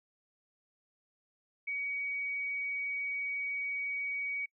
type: tone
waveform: sine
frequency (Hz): 2257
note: C#7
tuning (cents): +31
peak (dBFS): -33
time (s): 1.67-4.46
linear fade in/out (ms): 10
effects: noise-tail reverb RT60 0.1 s tail -26 dB re dry